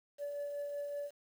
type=tone with tremolo; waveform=sine; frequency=576 Hz; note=D5; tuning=34 cents flat; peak=-34 dBFS; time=0.18-1.11 s; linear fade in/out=50 ms; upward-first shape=triangle; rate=5.3 Hz; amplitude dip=40%; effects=tanh soft clip ceiling -34 dBFS + 10-bit